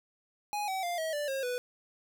square tone with pitch steps, 830.6 / 761.7 / 698.4 / 640.5 / 587.3 / 538.6 / 493.9 Hz, G#5 / G5 / F5 / E5 / D5 / C#5 / B4, 0 / -50 / 0 / -50 / 0 / -50 / 0 cents, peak -32 dBFS, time 0.53-1.58 s, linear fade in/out 0 ms, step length 150 ms, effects none

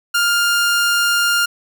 sawtooth tone, 1404 Hz, F6, 9 cents sharp, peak -10 dBFS, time 0.14-1.46 s, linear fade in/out 10 ms, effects none

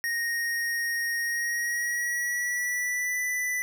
square tone with pitch glide, 1864.7 to 1987 Hz, A#6 to B6, 0 to +10 cents, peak -27 dBFS, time 0.04-3.62 s, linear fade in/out 0 ms, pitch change +110 cents, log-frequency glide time 1.2-3.2 s, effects none

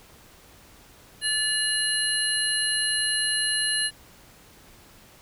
sine tone cluster, 1735 / 2880 / 4145 / 10910 Hz, A6 / F#7 / C8 / F9, -25 / -47 / -17 / -42 cents, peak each -28 dBFS, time 1.21-3.91 s, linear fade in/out 50 ms, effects pink hiss -52 dBFS RMS until 5.21 s

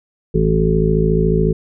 harmonic tone with a mistuned harmonic, 54 Hz, A1, 32 cents flat, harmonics 1 / 2 / 3 / 4 / 5 / 7 / 8, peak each -19 / -26 / -16 / -23 / -28 / -19 / -19 dBFS, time 0.34-1.53 s, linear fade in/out 10 ms, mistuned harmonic 1, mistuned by -53 cents, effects none

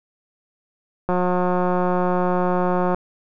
click train, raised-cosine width 1 ms, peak -8 dBFS, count 335, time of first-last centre 1.09-2.946 s, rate 180 Hz, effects none

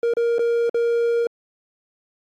triangle tone with dropouts, 468.9 Hz, A#4, 10 cents sharp, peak -15 dBFS, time 0.03-1.27 s, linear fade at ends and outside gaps 2 ms, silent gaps 0.137-0.169 / 0.384-0.392 / 0.695-0.744 s, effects AAC 48 kbps

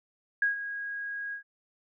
sine tone with ADSR envelope, 1643 Hz, G#6, 19 cents flat, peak -21 dBFS, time 0.42-1.43 s, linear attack 3 ms, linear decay 130 ms, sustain -12 dB, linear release 100 ms, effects none

